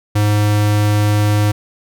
square tone, 104.5 Hz, G#2, 11 cents sharp, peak -12 dBFS, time 0.15-1.52 s, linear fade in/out 10 ms, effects none

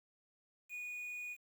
triangle tone with quantisation, 2461 Hz, D#7, 20 cents flat, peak -40 dBFS, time 0.69-1.37 s, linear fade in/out 50 ms, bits 10, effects none

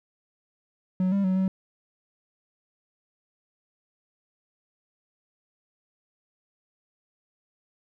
triangle tone with pitch steps, 185.2 / 198.2 / 186.9 / 189.4 Hz, F#3 / G3 / F#3 / F#3, +2 / +19 / +18 / +41 cents, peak -19 dBFS, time 1-1.48 s, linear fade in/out 2 ms, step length 120 ms, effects none

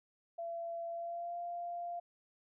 sine tone with pitch glide, 676 to 694.6 Hz, E5 to F5, +43 to -10 cents, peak -38 dBFS, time 0.38-2 s, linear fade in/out 10 ms, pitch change +47 cents, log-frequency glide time 0.89-1.38 s, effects none

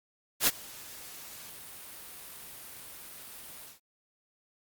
white noise with ADSR envelope, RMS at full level -22 dBFS, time 0.4-3.8 s, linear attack 72 ms, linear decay 34 ms, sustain -24 dB, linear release 160 ms, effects Opus 48 kbps

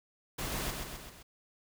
pink noise with echo, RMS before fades -37 dBFS, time 0.38-0.71 s, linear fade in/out 10 ms, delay 130 ms, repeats 4, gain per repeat -4 dB, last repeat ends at 1.23 s, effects none

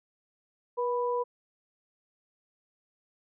sine tone pair together, 484 / 987.8 Hz, B4 / B5, -35 / 0 cents, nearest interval octave, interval 1235 cents, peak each -28 / -31 dBFS, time 0.77-1.24 s, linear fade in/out 20 ms, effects none

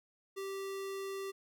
square tone, 390 Hz, G4, 9 cents flat, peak -39 dBFS, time 0.36-1.32 s, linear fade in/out 20 ms, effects none

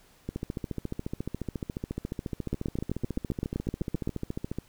two click trains, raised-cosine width 3 ms, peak -16 / -19 dBFS, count 13 / 62, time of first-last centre 2.53-4.074 / 0.29-4.586 s, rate 7.77 / 14.2 Hz, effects pink hiss -60 dBFS RMS until 4.68 s

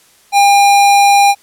square tone, 804 Hz, G5, 44 cents sharp, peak -6 dBFS, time 0.32-1.35 s, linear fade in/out 50 ms, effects white hiss -48 dBFS RMS until 1.42 s + low-pass 12000 Hz 12 dB/octave

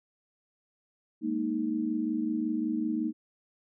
sine chord, Ab suspended second, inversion none, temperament equal, 207.7 / 233.1 / 311.1 Hz, Ab3 / Bb3 / Eb4, 0 / 0 / 0 cents, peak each -36 / -31 / -30 dBFS, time 1.21-3.13 s, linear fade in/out 50 ms, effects none

